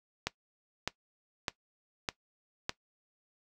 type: click train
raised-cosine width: 0.2 ms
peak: -13 dBFS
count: 5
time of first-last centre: 0.27-2.694 s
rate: 1.65 Hz
effects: noise-tail reverb RT60 0.1 s tail -19 dB re dry